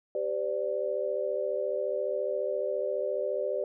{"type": "chord", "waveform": "sine", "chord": "G suspended fourth", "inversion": "none", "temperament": "equal with one note detuned", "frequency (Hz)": [392, 512.8, 587.3], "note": ["G4", "C5", "D5"], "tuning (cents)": [0, -35, 0], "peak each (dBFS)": [-34, -32, -31], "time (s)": [0.15, 3.64], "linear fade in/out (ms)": 2, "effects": []}